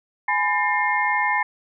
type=tone cluster; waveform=sine; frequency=836 / 1003 / 1794 / 2128 Hz; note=G#5 / B5 / A6 / C7; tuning=+11 / +26 / +33 / +29 cents; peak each=-24 dBFS; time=0.28-1.43 s; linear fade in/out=5 ms; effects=none